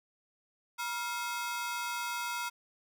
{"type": "ring-modulated tone", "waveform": "sawtooth", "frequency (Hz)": 1174.7, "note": "D6", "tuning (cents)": 0, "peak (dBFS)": -27, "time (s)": [0.78, 2.5], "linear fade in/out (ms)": 20, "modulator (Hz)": 214, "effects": []}